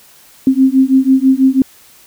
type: beating tone pair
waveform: sine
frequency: 261.6 / 267.7 Hz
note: C4 / C4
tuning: 0 / +40 cents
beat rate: 6.1 Hz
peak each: -10 dBFS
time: 0.47-1.62 s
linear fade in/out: 2 ms
effects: white hiss -44 dBFS RMS until 2.06 s